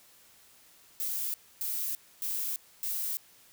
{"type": "noise bursts", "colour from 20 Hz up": "violet", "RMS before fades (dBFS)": -33, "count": 4, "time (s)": [1, 3.17], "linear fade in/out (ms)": 0, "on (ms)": 340, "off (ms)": 270, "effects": ["white hiss -59 dBFS RMS until 3.52 s"]}